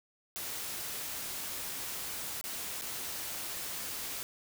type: noise with dropouts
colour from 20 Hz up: white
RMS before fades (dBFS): -39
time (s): 0.36-4.23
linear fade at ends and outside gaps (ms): 0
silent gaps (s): 2.412-2.44 / 2.812-2.82
effects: none